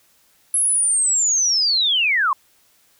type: linear sweep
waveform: sine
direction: down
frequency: 11000 to 1009 Hz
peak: -15 dBFS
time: 0.54-2.33 s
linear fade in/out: 2 ms
effects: white hiss -58 dBFS RMS until 2.99 s

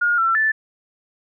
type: tone with pitch steps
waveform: sine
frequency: 1426 / 1346 / 1756 Hz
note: F6 / E6 / A6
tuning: +36 / +36 / -4 cents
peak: -15 dBFS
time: 0.01-0.52 s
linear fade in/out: 10 ms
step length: 170 ms
effects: none

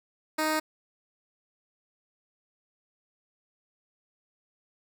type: tone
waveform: 10% pulse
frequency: 311.1 Hz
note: D#4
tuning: in tune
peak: -17 dBFS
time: 0.38-0.6 s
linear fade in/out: 10 ms
effects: none

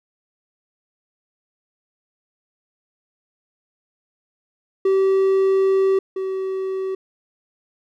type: tone pair in turn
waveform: triangle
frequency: 385.3 / 381.1 Hz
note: G4 / G4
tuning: -30 / -49 cents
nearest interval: unison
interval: 19 cents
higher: first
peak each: -12 / -20 dBFS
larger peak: first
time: 4.85-5.99 / 6.16-6.95 s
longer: first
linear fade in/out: 5 ms
effects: none

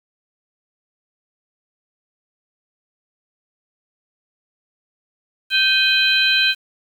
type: tone cluster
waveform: sine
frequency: 1554 / 2502 / 3141 / 4001 Hz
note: G6 / D#7 / G7 / B7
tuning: -16 / +9 / +3 / +22 cents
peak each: -19 dBFS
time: 5.5-6.55 s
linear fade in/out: 50 ms
effects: 7-bit

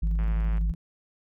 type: tone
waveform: sine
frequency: 51.91 Hz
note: G#1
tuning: in tune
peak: -22 dBFS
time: 0.02-0.72 s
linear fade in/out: 10 ms
type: tone with tremolo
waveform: sine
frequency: 164.81 Hz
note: E3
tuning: in tune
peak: -32 dBFS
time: 0.03-0.75 s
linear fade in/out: 2 ms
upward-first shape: square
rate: 12 Hz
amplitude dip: 45%
type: click train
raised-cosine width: 0.5 ms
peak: -29 dBFS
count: 44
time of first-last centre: 0.19-0.581 s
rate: 110 Hz
effects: none

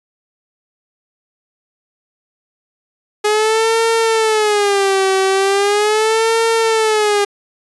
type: tone with vibrato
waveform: sawtooth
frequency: 417.4 Hz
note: G#4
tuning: 9 cents sharp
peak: -8 dBFS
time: 3.24-7.25 s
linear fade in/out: 10 ms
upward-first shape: sine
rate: 0.39 Hz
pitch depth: 150 cents each way
effects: resampled to 24000 Hz

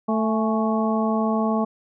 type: harmonic tone with a mistuned harmonic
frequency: 220.9 Hz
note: A3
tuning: 7 cents sharp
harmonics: 1 / 2 / 3 / 4 / 5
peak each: -21 / -28 / -27 / -29 / -29 dBFS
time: 0.08-1.65 s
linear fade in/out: 10 ms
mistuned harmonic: 4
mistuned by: -73 cents
effects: none

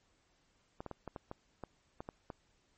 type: clicks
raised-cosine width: 1 ms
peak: -28 dBFS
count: 10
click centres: 0.805 / 0.863 / 0.913 / 1.077 / 1.162 / 1.314 / 1.637 / 2.005 / 2.089 / 2.302 s
effects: pink hiss -73 dBFS RMS until 2.77 s + MP3 32 kbps

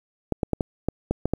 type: clicks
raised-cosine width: 2 ms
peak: -9 dBFS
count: 8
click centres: 0.323 / 0.432 / 0.533 / 0.608 / 0.886 / 1.11 / 1.256 / 1.336 s
effects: 8-bit

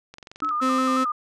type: click train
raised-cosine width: 0.2 ms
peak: -24 dBFS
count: 9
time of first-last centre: 0.14-0.491 s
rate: 22.8 Hz
type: tone with exponential decay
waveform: sine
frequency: 295 Hz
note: D4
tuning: 8 cents sharp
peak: -27 dBFS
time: 0.42-0.6 s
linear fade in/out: 0 ms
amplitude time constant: 39 ms
type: tone with vibrato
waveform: sine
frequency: 1252 Hz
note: D#6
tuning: 10 cents sharp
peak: -22 dBFS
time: 0.42-1.12 s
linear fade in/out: 5 ms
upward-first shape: square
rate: 5.5 Hz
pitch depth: 56 cents each way
type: tone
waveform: 35% pulse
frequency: 260 Hz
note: C4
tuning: 11 cents flat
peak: -20 dBFS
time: 0.61-1.05 s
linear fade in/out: 20 ms
effects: low-pass 9000 Hz 12 dB/octave

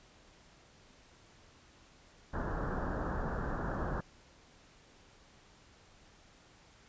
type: low-pass noise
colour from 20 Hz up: pink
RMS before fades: -36 dBFS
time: 2.33-4.01 s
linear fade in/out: 10 ms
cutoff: 1700 Hz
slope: 96 dB/octave
effects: pink hiss -61 dBFS RMS until 6.88 s + resampled to 16000 Hz

